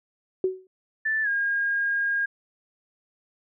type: tone with exponential decay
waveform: sine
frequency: 374.4 Hz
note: F#4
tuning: 20 cents sharp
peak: -17 dBFS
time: 0.44-0.67 s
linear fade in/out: 2 ms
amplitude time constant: 48 ms
type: tone with pitch glide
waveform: sine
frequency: 1760 to 1623.3 Hz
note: A6 to G#6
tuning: 0 to -40 cents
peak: -22 dBFS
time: 1.05-2.26 s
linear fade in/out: 10 ms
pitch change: -140 cents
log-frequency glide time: 1.23-1.28 s
effects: none